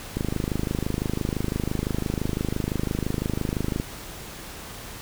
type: click train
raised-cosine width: 3 ms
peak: -12 dBFS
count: 95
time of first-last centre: 0.17-3.799 s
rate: 25.9 Hz
effects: pink hiss -39 dBFS RMS until 5.01 s